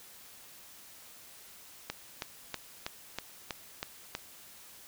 click train, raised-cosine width 0.2 ms, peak -17 dBFS, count 8, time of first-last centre 1.9-4.151 s, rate 3.11 Hz, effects white hiss -53 dBFS RMS until 4.87 s

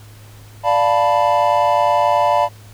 triangle chord, B half-diminished seventh, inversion first, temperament equal, 587.3 / 698.5 / 880 / 987.8 Hz, D5 / F5 / A5 / B5, 0 / 0 / 0 / 0 cents, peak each -16 dBFS, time 0.63-2.49 s, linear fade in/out 50 ms, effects added 105 Hz sine -39 dBFS peak until 2.73 s + pink hiss -46 dBFS RMS until 2.73 s

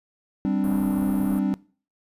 triangle chord, G suspended fourth, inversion none, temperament just, 196 / 261.3 / 294 Hz, G3 / C4 / D4, 0 / -2 / +2 cents, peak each -22 / -24 / -24 dBFS, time 0.45-1.54 s, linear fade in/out 0 ms
pink band-stop noise, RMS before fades -37 dBFS, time 0.64-1.39 s, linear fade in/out 0 ms, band 1400 to 10000 Hz, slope 48 dB/octave
effects noise-tail reverb RT60 0.4 s tail -21 dB re dry + resampled to 32000 Hz

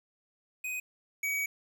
square tone pair in turn, 2503 / 2265 Hz, D#7 / C#7, +10 / +37 cents, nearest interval major second, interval 173 cents, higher first, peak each -34 / -30 dBFS, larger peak second, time 0.64-0.8 / 1.23-1.46 s, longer second, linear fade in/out 5 ms, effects 10-bit

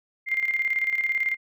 sine tone with tremolo, 2100 Hz, C7, 6 cents sharp, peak -20 dBFS, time 0.26-1.37 s, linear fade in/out 50 ms, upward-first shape square, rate 18 Hz, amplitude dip 60%, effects none

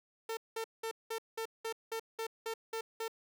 sawtooth tone bursts, 450 Hz, A4, 39 cents sharp, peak -32 dBFS, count 11, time 0.29-3.081 s, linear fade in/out 5 ms, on 81 ms, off 190 ms, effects none

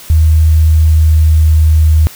sine tone with pitch glide, 78.9 to 78.22 Hz, D#2 to D#2, +25 to +10 cents, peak -4 dBFS, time 0.1-2.07 s, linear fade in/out 0 ms, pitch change -15 cents, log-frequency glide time 0.56-1.71 s, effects white hiss -33 dBFS RMS until 2.15 s

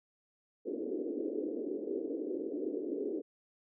pink band-pass noise, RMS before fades -37 dBFS, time 0.65-3.22 s, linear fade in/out 20 ms, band 280 to 470 Hz, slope 48 dB/octave, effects none

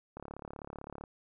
click train, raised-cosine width 1 ms, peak -29 dBFS, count 32, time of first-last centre 0.17-1.038 s, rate 35.7 Hz, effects none

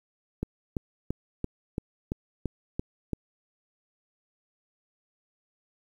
click train, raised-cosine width 3 ms, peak -16 dBFS, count 9, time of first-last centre 0.43-3.133 s, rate 2.96 Hz, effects 9-bit

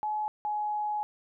sine tone pair in turn, 850 / 841.2 Hz, G#5 / G#5, +40 / +22 cents, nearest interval unison, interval 18 cents, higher first, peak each -28 dBFS, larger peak neither, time 0.03-0.28 / 0.45-1.03 s, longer second, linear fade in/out 0 ms, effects none

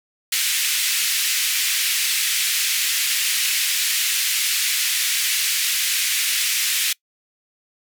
pink band-pass noise, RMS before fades -21 dBFS, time 0.32-6.93 s, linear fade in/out 5 ms, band 2100 to 16000 Hz, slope 24 dB/octave, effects noise-tail reverb RT60 0.1 s tail -24 dB re dry

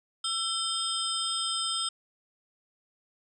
sine tone cluster, 1339 / 3149 / 3619 / 5100 / 8250 Hz, E6 / G7 / A7 / D#8 / C9, +27 / +7 / +48 / +42 / -25 cents, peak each -36 / -33 / -35 / -34 / -35 dBFS, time 0.24-1.89 s, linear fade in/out 5 ms, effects none

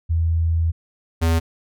sine / square tone pair in turn, 82.41 / 82.41 Hz, E2 / E2, 0 / 0 cents, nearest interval unison, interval 0 cents, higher neither, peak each -16 dBFS, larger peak neither, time 0.09-0.72 / 1.21-1.4 s, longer first, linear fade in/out 20 ms, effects none

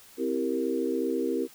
sine chord, C dominant seventh, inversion none, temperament equal, 261.6 / 329.6 / 392 / 466.2 Hz, C4 / E4 / G4 / Bb4, 0 / 0 / 0 / 0 cents, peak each -31 dBFS, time 0.17-1.48 s, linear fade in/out 50 ms, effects white hiss -53 dBFS RMS until 1.54 s

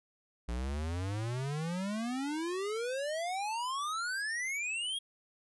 square exponential sweep, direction up, 57 to 3322 Hz, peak -34 dBFS, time 0.48-4.99 s, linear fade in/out 10 ms, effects resampled to 24000 Hz

